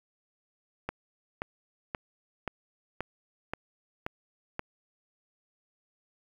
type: click train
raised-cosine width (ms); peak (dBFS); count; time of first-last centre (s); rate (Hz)
0.5; -17; 8; 0.89-4.594; 1.89
effects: 8-bit